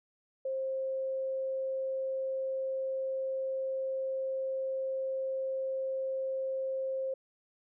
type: tone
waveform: sine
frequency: 530 Hz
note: C5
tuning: 22 cents sharp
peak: -31 dBFS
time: 0.45-7.14 s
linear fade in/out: 5 ms
effects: none